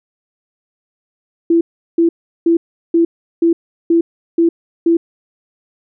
sine tone bursts, 335 Hz, E4, 28 cents sharp, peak -8 dBFS, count 8, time 1.5-4.97 s, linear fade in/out 5 ms, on 110 ms, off 370 ms, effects none

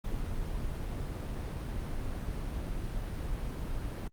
brown noise, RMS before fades -35 dBFS, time 0.04-4.08 s, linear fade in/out 5 ms, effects Opus 32 kbps

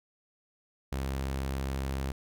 sawtooth tone, 67.2 Hz, C2, 47 cents sharp, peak -27 dBFS, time 0.92-2.12 s, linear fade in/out 5 ms, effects none

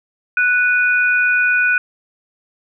sine tone pair together, 1480 / 2468 Hz, F#6 / D#7, 0 / -15 cents, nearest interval major sixth, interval 885 cents, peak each -13 / -18 dBFS, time 0.37-1.78 s, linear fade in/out 2 ms, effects none

